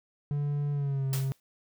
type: tone with pitch glide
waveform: triangle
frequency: 144.8 to 134.33 Hz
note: D3 to C3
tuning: -24 to +46 cents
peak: -25 dBFS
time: 0.31-1.32 s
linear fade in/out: 0 ms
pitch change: -130 cents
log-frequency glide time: 0.72-1.06 s
type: noise with exponential decay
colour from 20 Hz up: white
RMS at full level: -33 dBFS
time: 1.13-1.4 s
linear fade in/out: 1 ms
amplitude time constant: 58 ms
effects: none